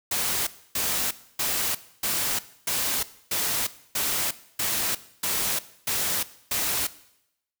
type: noise bursts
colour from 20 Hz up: white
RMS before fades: -26 dBFS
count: 11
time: 0.11-6.87 s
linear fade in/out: 5 ms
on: 360 ms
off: 280 ms
effects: noise-tail reverb RT60 0.8 s tail -17 dB re dry